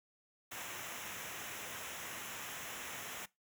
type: noise with comb filter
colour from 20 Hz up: pink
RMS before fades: -45 dBFS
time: 0.51-3.26 s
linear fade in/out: 10 ms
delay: 0.22 ms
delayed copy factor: -0.7
effects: noise-tail reverb RT60 0.2 s tail -21 dB re dry + high-pass 100 Hz 12 dB/octave